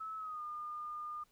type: tone with pitch glide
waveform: sine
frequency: 1300 to 1212.9 Hz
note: E6 to D#6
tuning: -24 to -45 cents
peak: -40 dBFS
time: 0-1.24 s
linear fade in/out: 10 ms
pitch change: -121 cents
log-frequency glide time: 0.17-0.42 s
effects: pink hiss -72 dBFS RMS until 1.31 s